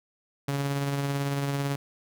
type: tone with tremolo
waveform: sawtooth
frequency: 140.3 Hz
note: C#3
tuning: 21 cents sharp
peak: -21 dBFS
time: 0.48-1.76 s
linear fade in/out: 5 ms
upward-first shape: triangle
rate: 18 Hz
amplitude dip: 35%
effects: none